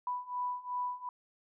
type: beating tone pair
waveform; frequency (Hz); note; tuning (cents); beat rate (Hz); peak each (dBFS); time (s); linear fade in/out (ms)
sine; 987.8 / 990.5; B5 / B5; 0 / +5; 2.7; -38 / -36; 0.07-1.09; 2
effects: none